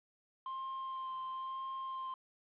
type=tone with vibrato; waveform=triangle; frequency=1053 Hz; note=C6; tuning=11 cents sharp; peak=-37 dBFS; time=0.46-2.14 s; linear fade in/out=2 ms; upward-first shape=sine; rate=1 Hz; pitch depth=13 cents each way; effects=resampled to 8000 Hz + 11-bit